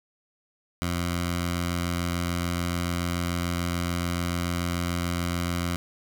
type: tone with notch filter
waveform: 10% pulse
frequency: 86.9 Hz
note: F2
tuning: 8 cents flat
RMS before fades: -28 dBFS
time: 0.82-5.76 s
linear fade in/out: 0 ms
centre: 430 Hz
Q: 0.92
effects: none